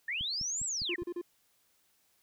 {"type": "linear two-way sweep", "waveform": "sine", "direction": "up then down", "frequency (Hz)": [1727, 7902, 1727], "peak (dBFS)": -32, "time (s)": [0.08, 0.96], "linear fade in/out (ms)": 5, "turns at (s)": 0.65}
{"type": "click train", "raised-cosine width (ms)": 5, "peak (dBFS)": -33, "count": 5, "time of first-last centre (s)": [0.21, 1.021], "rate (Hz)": 4.93}
{"type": "tone bursts", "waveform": "triangle", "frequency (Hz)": 349.2, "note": "F4", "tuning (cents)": 0, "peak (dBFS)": -32, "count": 4, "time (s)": [0.89, 1.215], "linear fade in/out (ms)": 5, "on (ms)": 55, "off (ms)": 35}
{"effects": ["white hiss -71 dBFS RMS until 2.22 s"]}